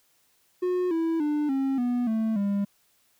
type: tone with pitch steps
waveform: triangle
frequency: 362 / 328.1 / 297.5 / 269.6 / 244.4 / 221.6 / 200.8 Hz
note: F#4 / E4 / D4 / C#4 / B3 / A3 / G3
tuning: -38 / -8 / +22 / -48 / -18 / +13 / +42 cents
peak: -21 dBFS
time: 0.62-2.65 s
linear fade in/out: 10 ms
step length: 290 ms
effects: white hiss -66 dBFS RMS until 3.19 s